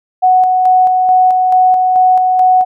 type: tone with tremolo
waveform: sine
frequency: 740 Hz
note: F#5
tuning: in tune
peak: -5 dBFS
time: 0.22-2.65 s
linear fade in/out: 20 ms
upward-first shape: square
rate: 2.3 Hz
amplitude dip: 30%
effects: none